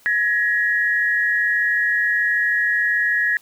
sine tone pair together, 1674 / 1892.6 Hz, G#6 / A#6, +13 / +26 cents, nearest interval major second, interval 213 cents, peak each -19 dBFS, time 0.06-3.37 s, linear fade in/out 0 ms, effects white hiss -53 dBFS RMS until 3.41 s

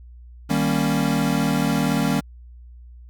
square chord, Eb dominant seventh, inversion none, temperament equal, 155.56 / 196 / 233.1 / 277.2 Hz, Eb3 / G3 / Bb3 / Db4, 0 / 0 / 0 / 0 cents, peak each -25 dBFS, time 0.49-2.21 s, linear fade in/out 20 ms, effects added 60 Hz sine -40 dBFS peak until 3.09 s

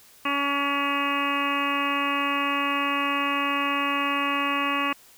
harmonic tone, 282.3 Hz, C#4, 32 cents sharp, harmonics 1 / 2 / 3 / 4 / 5 / 6 / 7 / 8 / 9 / 10, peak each -30 / -36 / -36 / -26 / -38 / -36 / -34 / -38 / -30 / -33 dBFS, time 0.25-4.93 s, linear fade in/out 5 ms, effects white hiss -53 dBFS RMS until 5.17 s

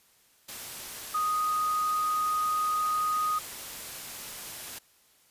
sine tone in noise, 1244.5 Hz, D#6, in tune, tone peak -25 dBFS, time 1.14-3.39 s, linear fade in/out 10 ms, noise white, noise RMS -40 dBFS, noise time 0.48-4.79 s, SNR +12 dB, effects white hiss -63 dBFS RMS until 5.3 s + resampled to 32000 Hz

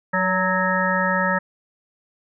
harmonic tone with a mistuned harmonic, 185 Hz, F#3, in tune, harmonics 1 / 3 / 5 / 7 / 9 / 10, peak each -25 / -25 / -25 / -25 / -25 / -25 dBFS, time 0.13-1.39 s, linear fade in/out 10 ms, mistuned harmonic 3, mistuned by +30 cents, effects none

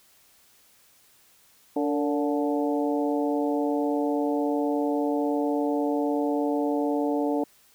harmonic tone with a mistuned harmonic, 144.9 Hz, D3, 23 cents flat, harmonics 2 / 3 / 4 / 5 / 6, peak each -25 / -29 / -31 / -33 / -35 dBFS, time 1.76-7.44 s, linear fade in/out 5 ms, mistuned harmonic 3, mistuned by +64 cents, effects white hiss -59 dBFS RMS until 7.74 s

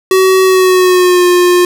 square tone with pitch glide, 377.4 to 356.2 Hz, F#4 to F4, +34 to +34 cents, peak -6 dBFS, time 0.11-1.65 s, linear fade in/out 2 ms, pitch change -100 cents, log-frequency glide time 0.44-1.26 s, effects none

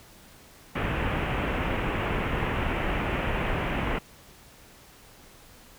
pink low-pass noise, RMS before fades -28 dBFS, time 0.75-3.99 s, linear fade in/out 10 ms, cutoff 2900 Hz, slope 48 dB/octave, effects pink hiss -52 dBFS RMS until 5.78 s

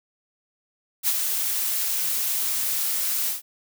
blue noise with ADSR envelope, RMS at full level -20 dBFS, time 1.03-3.42 s, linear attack 50 ms, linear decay 47 ms, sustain -5 dB, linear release 130 ms, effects none

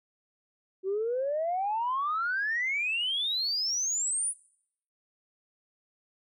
sine exponential sweep, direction up, 370 to 10000 Hz, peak -26 dBFS, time 0.83-4.34 s, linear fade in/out 50 ms, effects noise-tail reverb RT60 0.7 s tail -23 dB re dry + tanh soft clip ceiling -22 dBFS

